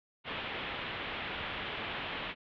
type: low-pass noise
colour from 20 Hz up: white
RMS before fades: -39 dBFS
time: 0.24-2.35 s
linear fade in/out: 50 ms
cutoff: 3400 Hz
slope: 48 dB/octave
effects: none